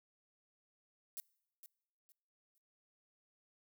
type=noise with echo; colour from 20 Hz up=violet; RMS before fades=-44 dBFS; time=1.17-1.2 s; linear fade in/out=0 ms; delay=460 ms; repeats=3; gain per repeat=-11 dB; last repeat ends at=2.58 s; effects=noise-tail reverb RT60 0.8 s tail -24 dB re dry